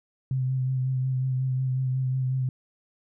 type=tone with vibrato; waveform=sine; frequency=130 Hz; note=C3; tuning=11 cents flat; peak=-23 dBFS; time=0.31-2.49 s; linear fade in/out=2 ms; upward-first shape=sine; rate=5.5 Hz; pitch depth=24 cents each way; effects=none